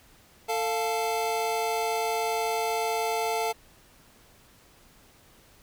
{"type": "tone cluster", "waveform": "square", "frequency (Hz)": [447.3, 697, 875], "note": ["A4", "F5", "A5"], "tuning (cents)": [28, -4, -10], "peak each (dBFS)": -31, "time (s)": [0.48, 3.53], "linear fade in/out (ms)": 20, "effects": ["pink hiss -57 dBFS RMS until 5.62 s"]}